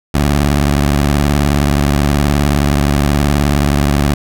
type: tone with vibrato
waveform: 15% pulse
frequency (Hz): 71.7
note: D2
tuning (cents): -41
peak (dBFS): -4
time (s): 0.14-4.14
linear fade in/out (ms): 5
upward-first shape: sine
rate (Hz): 19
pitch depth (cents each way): 160
effects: none